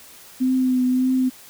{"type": "tone with vibrato", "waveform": "sine", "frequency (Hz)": 255.6, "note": "C4", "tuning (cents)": -40, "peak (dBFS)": -16, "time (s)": [0.4, 1.3], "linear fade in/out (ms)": 20, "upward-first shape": "triangle", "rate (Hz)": 1.7, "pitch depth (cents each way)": 28, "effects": ["white hiss -45 dBFS RMS until 1.49 s"]}